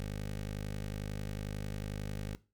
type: tone with notch filter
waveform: 15% pulse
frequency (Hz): 51.1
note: G#1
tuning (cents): -27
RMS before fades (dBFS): -39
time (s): 0-2.35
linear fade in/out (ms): 0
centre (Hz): 1000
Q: 1.7
effects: noise-tail reverb RT60 0.3 s tail -18 dB re dry